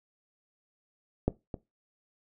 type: clicks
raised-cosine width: 2 ms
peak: -11 / -22 dBFS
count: 2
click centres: 1.28 / 1.542 s
effects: noise-tail reverb RT60 0.2 s tail -18 dB re dry